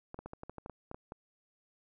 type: clicks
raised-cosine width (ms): 1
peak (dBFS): -29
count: 12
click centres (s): 0.144 / 0.19 / 0.26 / 0.334 / 0.434 / 0.496 / 0.583 / 0.661 / 0.697 / 0.914 / 0.945 / 1.121
effects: none